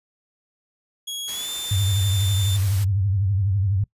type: tone with pitch glide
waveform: sawtooth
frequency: 3322 to 3560 Hz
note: G#7 to A7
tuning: 0 to +20 cents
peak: -25 dBFS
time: 1.07-2.57 s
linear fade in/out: 10 ms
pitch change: +120 cents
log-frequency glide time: 1.32-1.49 s
type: noise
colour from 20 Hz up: white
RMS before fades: -35 dBFS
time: 1.27-2.85 s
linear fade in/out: 20 ms
type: tone with vibrato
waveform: sine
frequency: 98 Hz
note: G2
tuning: in tune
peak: -18 dBFS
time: 1.71-3.84 s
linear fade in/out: 5 ms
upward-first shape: triangle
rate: 12 Hz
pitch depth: 140 cents each way
effects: noise-tail reverb RT60 0.1 s tail -22 dB re dry + resampled to 32000 Hz